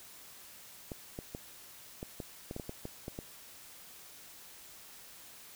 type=clicks; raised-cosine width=2 ms; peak=-26 dBFS; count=12; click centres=0.918 / 1.189 / 1.349 / 2.029 / 2.202 / 2.511 / 2.564 / 2.598 / 2.694 / 2.854 / 3.081 / 3.189 s; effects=white hiss -53 dBFS RMS until 5.55 s